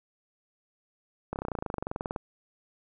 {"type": "slowing click train", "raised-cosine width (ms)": 1, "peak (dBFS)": -18, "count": 22, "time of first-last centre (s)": [1.33, 2.162], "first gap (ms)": 29, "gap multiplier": 1.03, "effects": []}